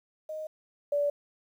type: tone pair in turn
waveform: sine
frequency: 622.3 / 578.3 Hz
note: D#5 / D5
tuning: 0 / -27 cents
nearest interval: minor second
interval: 127 cents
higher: first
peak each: -34 / -24 dBFS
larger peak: second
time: 0.29-0.47 / 0.92-1.1 s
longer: neither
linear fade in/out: 5 ms
effects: 10-bit